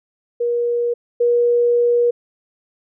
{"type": "tone pair in turn", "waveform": "sine", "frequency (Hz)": [476.8, 478.8], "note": ["A#4", "A#4"], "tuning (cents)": [39, 46], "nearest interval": "unison", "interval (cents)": 7, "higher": "second", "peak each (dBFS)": [-16, -12], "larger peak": "second", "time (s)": [[0.4, 0.94], [1.2, 2.11]], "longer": "second", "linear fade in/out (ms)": 10, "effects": []}